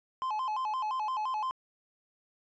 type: tone with vibrato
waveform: triangle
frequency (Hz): 943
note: A#5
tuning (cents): +20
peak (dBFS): -28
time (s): 0.22-1.51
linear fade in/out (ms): 0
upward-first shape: square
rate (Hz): 5.8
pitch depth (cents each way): 170
effects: resampled to 16000 Hz